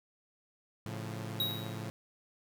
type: chord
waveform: sawtooth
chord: A augmented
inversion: none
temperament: equal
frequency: 110 / 138.59 / 174.61 Hz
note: A2 / C#3 / E#3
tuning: 0 / 0 / 0 cents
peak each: -36 / -41 / -41 dBFS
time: 0.86-1.9 s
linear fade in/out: 0 ms
type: tone with exponential decay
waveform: square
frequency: 3819 Hz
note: A#7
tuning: 41 cents sharp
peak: -28 dBFS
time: 1.4-1.86 s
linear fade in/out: 2 ms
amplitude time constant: 98 ms
effects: none